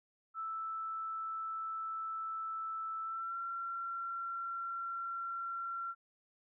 sine tone with pitch glide, 1318.5 to 1364.2 Hz, E6 to F6, 0 to -41 cents, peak -37 dBFS, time 0.34-5.95 s, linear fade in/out 50 ms, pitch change +59 cents, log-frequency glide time 3.02-3.37 s, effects none

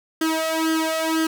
sawtooth tone with flanger, 320.8 Hz, E4, 47 cents flat, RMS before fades -22 dBFS, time 0.21-1.27 s, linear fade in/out 5 ms, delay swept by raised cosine 0.62 to 1.51 ms, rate 2 Hz, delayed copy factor +0.95, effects none

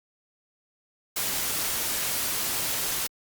white noise, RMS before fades -28 dBFS, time 1.16-3.07 s, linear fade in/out 5 ms, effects Opus 48 kbps

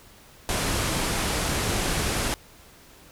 pink low-pass noise, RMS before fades -26 dBFS, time 0.49-2.34 s, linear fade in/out 0 ms, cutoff 12000 Hz, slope 48 dB/octave, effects pink hiss -51 dBFS RMS until 3.11 s

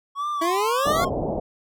triangle tone with vibrato, 1100 Hz, C#6, 14 cents flat, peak -22 dBFS, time 0.15-1.1 s, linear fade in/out 50 ms, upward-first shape sine, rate 1.7 Hz, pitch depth 140 cents each way
25% pulse exponential sweep, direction up, 322.1 to 718 Hz, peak -18 dBFS, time 0.41-1.05 s, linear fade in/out 10 ms
white low-pass noise, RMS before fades -26 dBFS, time 0.85-1.4 s, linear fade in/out 10 ms, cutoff 770 Hz, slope 48 dB/octave
effects none

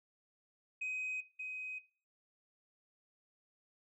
sine tone with echo, 2518 Hz, D#7, 20 cents sharp, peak -34 dBFS, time 0.81-1.21 s, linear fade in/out 10 ms, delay 580 ms, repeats 1, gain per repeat -5 dB, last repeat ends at 1.79 s, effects noise-tail reverb RT60 0.4 s tail -19 dB re dry + tanh soft clip ceiling -34 dBFS

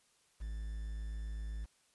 triangle tone with quantisation, 53.8 Hz, A1, 38 cents flat, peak -36 dBFS, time 0.4-1.66 s, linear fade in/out 20 ms, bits 10, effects white hiss -71 dBFS RMS until 1.94 s + resampled to 24000 Hz

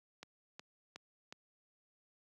click train, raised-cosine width 0.2 ms, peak -30 dBFS, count 4, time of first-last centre 0.23-1.325 s, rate 2.74 Hz, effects high-pass 150 Hz 12 dB/octave

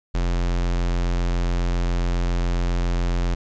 square tone, 43.65 Hz, F1, in tune, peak -20 dBFS, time 0.14-3.35 s, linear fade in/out 10 ms, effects resampled to 16000 Hz + 10-bit

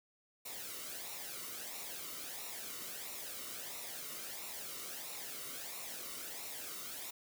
white noise with flanger, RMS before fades -45 dBFS, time 0.45-7.11 s, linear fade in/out 10 ms, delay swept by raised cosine 0.62 to 1.22 ms, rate 1.5 Hz, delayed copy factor -0.6, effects none

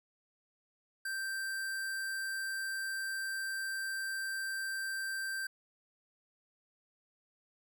square tone, 1568 Hz, G6, in tune, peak -36 dBFS, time 1.05-5.47 s, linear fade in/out 5 ms, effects none

